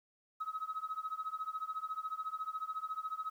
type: tone with tremolo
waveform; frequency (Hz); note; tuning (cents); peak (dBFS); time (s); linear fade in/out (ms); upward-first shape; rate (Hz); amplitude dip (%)
sine; 1278; D#6; +46; -32; 0.4-3.3; 10; triangle; 14; 100
effects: tanh soft clip ceiling -31 dBFS + 11-bit